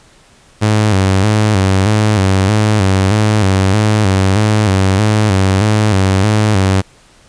sawtooth tone with vibrato, 101.1 Hz, G#2, 46 cents flat, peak -5 dBFS, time 0.61-6.82 s, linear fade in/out 20 ms, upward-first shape square, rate 1.6 Hz, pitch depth 93 cents each way, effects pink hiss -46 dBFS RMS until 7.28 s + resampled to 22050 Hz

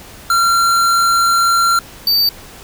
square tone pair in turn, 1371 / 4611 Hz, F6 / D8, -32 / -33 cents, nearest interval octave + major sixth, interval 2099 cents, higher second, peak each -11 dBFS, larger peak neither, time 0.3-1.79 / 2.07-2.29 s, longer first, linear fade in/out 2 ms, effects pink hiss -37 dBFS RMS until 2.63 s

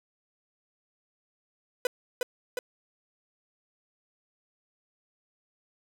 45% pulse tone with echo, 497.7 Hz, B4, 13 cents sharp, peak -23 dBFS, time 1.85-1.87 s, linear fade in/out 2 ms, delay 360 ms, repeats 2, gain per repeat -3 dB, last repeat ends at 2.59 s, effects none

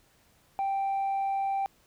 sine tone, 784 Hz, G5, in tune, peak -24 dBFS, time 0.59-1.66 s, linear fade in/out 0 ms, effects tanh soft clip ceiling -25 dBFS + pink hiss -64 dBFS RMS until 1.86 s

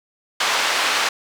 pink band-pass noise, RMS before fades -20 dBFS, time 0.4-1.09 s, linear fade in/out 5 ms, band 910 to 5100 Hz, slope 12 dB/octave, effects none

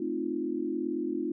sine chord, F dominant seventh, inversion first, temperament equal, 220 / 261.6 / 311.1 / 349.2 Hz, A3 / C4 / Eb4 / F4, 0 / 0 / 0 / 0 cents, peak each -39 / -35 / -33 / -33 dBFS, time 0-1.32 s, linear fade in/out 5 ms, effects none

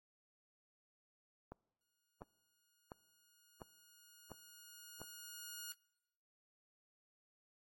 click train, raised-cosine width 1 ms, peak -35 dBFS, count 6, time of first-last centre 1.52-5.017 s, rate 1.43 Hz
5% pulse tone with exponential growth, 1438 Hz, F#6, 50 cents flat, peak -34 dBFS, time 1.81-5.72 s, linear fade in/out 0 ms, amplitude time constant 850 ms
effects noise-tail reverb RT60 1.0 s tail -25 dB re dry + AAC 48 kbps

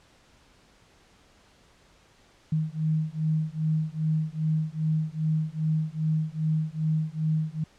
sine beating tone pair, 155.56 / 158.06 Hz, D#3 / D#3, 0 / +28 cents, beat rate 2.5 Hz, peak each -27 dBFS, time 2.52-7.64 s, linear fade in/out 5 ms, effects pink hiss -59 dBFS RMS until 7.78 s + low-pass 7000 Hz 12 dB/octave

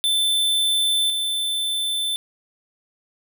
square tone pair in turn, 3534 / 3534 Hz, A7 / A7, +7 / +7 cents, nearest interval unison, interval 0 cents, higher neither, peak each -18 / -22 dBFS, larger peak first, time 0.04-1.1 / 1.1-2.16 s, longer neither, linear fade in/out 0 ms, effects none

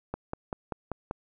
click train, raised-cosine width 1 ms, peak -18 dBFS, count 6, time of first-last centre 0.14-1.111 s, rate 5.15 Hz, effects none

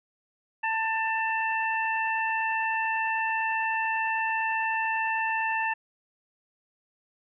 harmonic tone, 891 Hz, A5, 22 cents sharp, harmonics 1 / 2 / 3, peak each -28 / -29 / -32 dBFS, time 0.63-5.74 s, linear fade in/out 10 ms, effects none

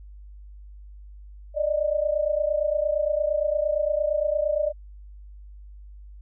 sine tone pair together, 586 / 614.7 Hz, D5 / D#5, -4 / -21 cents, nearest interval minor second, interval 83 cents, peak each -24 dBFS, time 1.54-4.73 s, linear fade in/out 50 ms, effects added 50 Hz sine -41 dBFS peak until 6.21 s

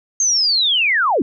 sine linear sweep, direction down, 6450 to 220 Hz, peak -13 dBFS, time 0.2-1.22 s, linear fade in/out 2 ms, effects none

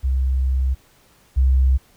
sine tone pair in turn, 65.41 / 65.41 Hz, C2 / C2, 0 / 0 cents, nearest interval unison, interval 0 cents, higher neither, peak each -16 / -12 dBFS, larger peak second, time 0.03-0.75 / 1.36-1.78 s, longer first, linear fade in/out 20 ms, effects pink hiss -55 dBFS RMS until 1.96 s

